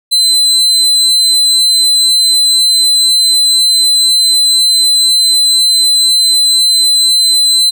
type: tone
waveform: 35% pulse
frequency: 4051 Hz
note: B7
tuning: 43 cents sharp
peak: -5 dBFS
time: 0.11-7.71 s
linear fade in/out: 20 ms
effects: none